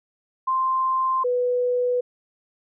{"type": "tone pair in turn", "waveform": "sine", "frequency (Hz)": [1046, 493.6], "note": ["C6", "B4"], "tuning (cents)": [-1, -1], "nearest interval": "octave + minor second", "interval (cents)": 1300, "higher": "first", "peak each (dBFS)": -19, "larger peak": "neither", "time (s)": [[0.47, 1.24], [1.24, 2.01]], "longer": "neither", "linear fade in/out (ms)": 10, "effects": []}